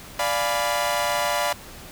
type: chord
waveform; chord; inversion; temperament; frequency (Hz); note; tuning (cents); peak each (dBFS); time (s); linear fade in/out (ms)
sawtooth; D diminished seventh; none; equal; 587.3 / 698.5 / 830.6 / 987.8; D5 / F5 / Ab5 / Cb6; 0 / 0 / 0 / 0; -22 / -23 / -27 / -23; 0.19-1.53; 5
effects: pink hiss -42 dBFS RMS until 1.91 s